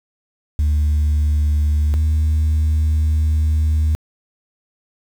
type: tone pair in turn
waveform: sine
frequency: 74.9 / 77.5 Hz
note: D2 / D#2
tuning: +35 / -6 cents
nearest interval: minor second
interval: 59 cents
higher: second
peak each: -11 dBFS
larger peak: neither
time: 0.59-1.94 / 1.94-3.95 s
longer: second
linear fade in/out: 0 ms
effects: tanh soft clip ceiling -12 dBFS + 7-bit